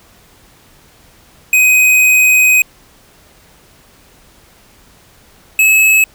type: tone pair in turn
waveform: square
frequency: 2510 / 2584 Hz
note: D#7 / E7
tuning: +15 / -35 cents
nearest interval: minor second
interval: 50 cents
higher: second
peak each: -7 dBFS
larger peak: neither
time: 1.53-2.62 / 5.59-6.04 s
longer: first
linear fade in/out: 2 ms
effects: pink hiss -46 dBFS RMS until 6.14 s